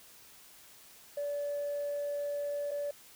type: tone with dropouts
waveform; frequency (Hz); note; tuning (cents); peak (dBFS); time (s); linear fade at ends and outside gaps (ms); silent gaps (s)
sine; 577; D5; -31; -31; 1.17-2.91; 5; 2.71-2.714
effects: tanh soft clip ceiling -29 dBFS + white hiss -56 dBFS RMS until 3.15 s